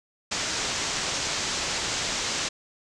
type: low-pass noise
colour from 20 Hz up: white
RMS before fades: -29 dBFS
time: 0.31-2.49 s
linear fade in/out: 10 ms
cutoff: 7400 Hz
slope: 48 dB/octave
effects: none